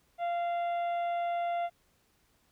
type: harmonic tone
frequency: 692 Hz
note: F5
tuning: 16 cents flat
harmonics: 1 / 2 / 3 / 4 / 5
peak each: -29 / -46 / -46 / -53 / -55 dBFS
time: 0.18-1.7 s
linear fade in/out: 50 ms
effects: pink hiss -70 dBFS RMS until 2.51 s